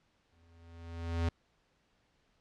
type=tone with exponential growth; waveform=square; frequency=83.9 Hz; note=E2; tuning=31 cents sharp; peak=-28 dBFS; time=0.32-1.29 s; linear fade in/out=5 ms; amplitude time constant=210 ms; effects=pink hiss -73 dBFS RMS until 2.4 s + low-pass 5000 Hz 12 dB/octave